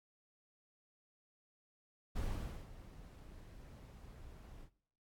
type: noise with ADSR envelope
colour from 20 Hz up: brown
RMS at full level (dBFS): -38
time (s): 2.15-4.7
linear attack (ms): 17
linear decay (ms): 500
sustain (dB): -16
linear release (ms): 77
effects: noise-tail reverb RT60 0.6 s tail -19 dB re dry + AAC 64 kbps